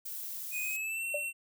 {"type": "noise", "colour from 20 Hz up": "violet", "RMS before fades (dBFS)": -40, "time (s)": [0.05, 0.77], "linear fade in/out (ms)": 10}
{"type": "tone with pitch glide", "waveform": "square", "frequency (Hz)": [2489, 2714], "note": ["D#7", "E7"], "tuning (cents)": [0, 50], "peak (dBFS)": -34, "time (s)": [0.51, 1.33], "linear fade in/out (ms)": 50, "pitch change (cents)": 150, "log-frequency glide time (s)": [0.62, 1.04]}
{"type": "tone with exponential decay", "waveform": "sine", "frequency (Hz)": 587.3, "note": "D5", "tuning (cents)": 0, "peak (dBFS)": -28, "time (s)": [1.14, 1.27], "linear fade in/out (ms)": 5, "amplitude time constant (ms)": 27}
{"effects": []}